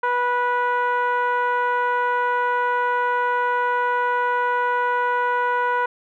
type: tone with low-pass filter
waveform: 10% pulse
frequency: 490 Hz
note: B4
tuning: 14 cents flat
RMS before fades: -21 dBFS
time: 0.03-5.86 s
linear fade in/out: 5 ms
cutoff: 1200 Hz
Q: 2.9
effects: none